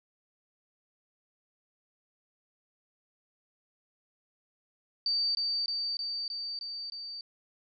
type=tone with echo; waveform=sine; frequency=4617 Hz; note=D8; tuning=30 cents flat; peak=-26 dBFS; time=5.06-5.35 s; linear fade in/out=2 ms; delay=310 ms; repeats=6; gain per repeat=-2 dB; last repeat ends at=7.21 s; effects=none